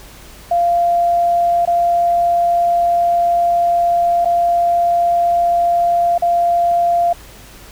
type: tone with dropouts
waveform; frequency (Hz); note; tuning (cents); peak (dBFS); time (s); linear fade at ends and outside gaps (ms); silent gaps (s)
sine; 692; F5; -16; -11; 0.51-7.13; 5; 1.653-1.674 / 4.248-4.255 / 6.18-6.221
effects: added 50 Hz sine -42 dBFS peak until 7.71 s + pink hiss -40 dBFS RMS until 7.71 s